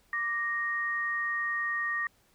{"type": "tone pair together", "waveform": "sine", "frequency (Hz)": [1174.7, 1864.7], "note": ["D6", "A#6"], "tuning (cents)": [0, 0], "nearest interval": "minor sixth", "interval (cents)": 800, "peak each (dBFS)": [-35, -29], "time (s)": [0.13, 2.07], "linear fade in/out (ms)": 2, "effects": ["pink hiss -66 dBFS RMS until 2.34 s"]}